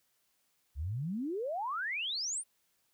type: exponential sweep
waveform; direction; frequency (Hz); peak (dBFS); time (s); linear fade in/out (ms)
sine; up; 64.8 to 9690; -33; 0.75-2.44; 50
effects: white hiss -75 dBFS RMS until 2.93 s

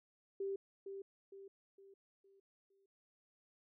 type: tone with echo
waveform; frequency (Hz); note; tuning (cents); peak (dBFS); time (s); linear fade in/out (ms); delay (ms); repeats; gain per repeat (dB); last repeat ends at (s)
sine; 392; G4; 0; -37; 0.4-0.56; 5; 460; 5; -7; 2.86
effects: none

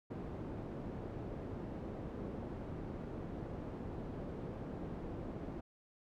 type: low-pass noise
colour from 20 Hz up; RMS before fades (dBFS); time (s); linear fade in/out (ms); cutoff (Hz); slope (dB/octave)
white; -44; 0.1-5.61; 10; 360; 12
effects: none

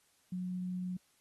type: tone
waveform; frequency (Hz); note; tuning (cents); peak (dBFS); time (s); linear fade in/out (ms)
sine; 181.9; F#3; -29; -35; 0.32-0.97; 5
effects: white hiss -71 dBFS RMS until 1.2 s + AAC 32 kbps

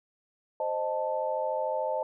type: chord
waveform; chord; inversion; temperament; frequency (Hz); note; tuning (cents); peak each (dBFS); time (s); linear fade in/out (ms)
sine; A diminished; first; equal with one note detuned; 523.3 / 616.9 / 880; C5 / Eb5 / A5; 0 / -15 / 0; -32 / -31 / -32; 0.6-2.03; 2
effects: none

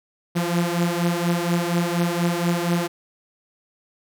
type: beating tone pair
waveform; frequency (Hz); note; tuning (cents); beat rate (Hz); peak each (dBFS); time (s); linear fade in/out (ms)
sawtooth; 171 / 175.2; F3 / F3; -36 / +6; 4.2; -18 / -20; 0.35-2.88; 20
effects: none

